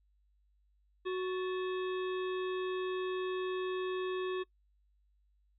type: harmonic tone with a mistuned harmonic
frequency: 370 Hz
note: F#4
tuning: in tune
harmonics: 1 / 3 / 5 / 7 / 9 / 10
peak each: -33 / -43 / -47 / -50 / -52 / -53 dBFS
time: 1.05-4.44 s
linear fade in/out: 20 ms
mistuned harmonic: 5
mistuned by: -100 cents
effects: noise-tail reverb RT60 0.1 s tail -23 dB re dry + added 50 Hz sine -68 dBFS peak until 5.58 s